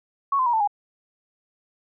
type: tone with pitch steps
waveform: sine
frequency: 1108.7 / 1028.5 / 954.1 / 885.1 / 821 Hz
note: C#6 / C6 / A#5 / A5 / G#5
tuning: 0 / -30 / +40 / +10 / -20 cents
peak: -18 dBFS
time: 0.32-0.675 s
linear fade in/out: 5 ms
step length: 71 ms
effects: none